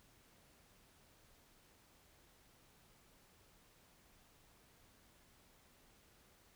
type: silence
effects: pink hiss -68 dBFS RMS until 6.55 s